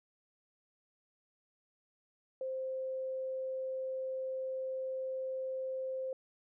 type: tone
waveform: sine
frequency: 523.3 Hz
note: C5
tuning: in tune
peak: -35 dBFS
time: 2.41-6.13 s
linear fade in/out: 2 ms
effects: none